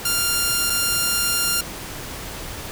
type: tone pair in turn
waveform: 5% pulse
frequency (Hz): 1396.9 / 1396.9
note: F6 / F6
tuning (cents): 0 / 0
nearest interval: unison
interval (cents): 0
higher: neither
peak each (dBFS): -7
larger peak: neither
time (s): 0.05-0.7 / 0.7-1.61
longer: second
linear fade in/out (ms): 5
effects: pink hiss -33 dBFS RMS until 2.71 s